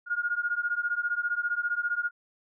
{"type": "beating tone pair", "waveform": "sine", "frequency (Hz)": [1421, 1436], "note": ["F6", "F6"], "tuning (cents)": [30, 48], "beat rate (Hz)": 15, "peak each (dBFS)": [-29, -30], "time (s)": [0.06, 2.11], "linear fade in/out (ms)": 50, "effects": []}